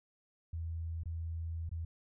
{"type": "tone with dropouts", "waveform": "sine", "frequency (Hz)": 82.41, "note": "E2", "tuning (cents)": 0, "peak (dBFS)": -36, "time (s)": [0.53, 1.85], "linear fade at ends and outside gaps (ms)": 5, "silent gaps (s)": [[1.035, 1.056], [1.693, 1.714]], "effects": []}